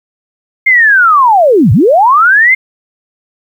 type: linear two-way sweep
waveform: sine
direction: down then up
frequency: 2138 to 89.7 to 2138 Hz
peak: -3 dBFS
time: 0.66-2.55 s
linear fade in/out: 10 ms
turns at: 1.72 s
effects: 7-bit